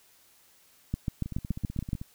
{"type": "two click trains", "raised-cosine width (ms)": 5, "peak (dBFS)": [-24, -16], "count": [13, 8], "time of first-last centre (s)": [[1.26, 2.015], [0.94, 1.932]], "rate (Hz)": [15.9, 7.06], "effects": ["white hiss -61 dBFS RMS until 2.14 s"]}